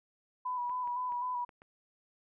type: tone with vibrato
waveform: sine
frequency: 987 Hz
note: B5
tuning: 1 cent flat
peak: -32 dBFS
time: 0.45-1.45 s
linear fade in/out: 10 ms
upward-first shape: square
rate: 3.9 Hz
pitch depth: 27 cents each way
type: clicks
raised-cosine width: 0.5 ms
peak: -39 dBFS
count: 5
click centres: 0.696 / 0.875 / 1.122 / 1.492 / 1.619 s
effects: none